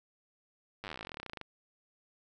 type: slowing click train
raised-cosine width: 0.3 ms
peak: -25 dBFS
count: 28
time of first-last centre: 0.84-1.413 s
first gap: 9 ms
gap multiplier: 1.06
effects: none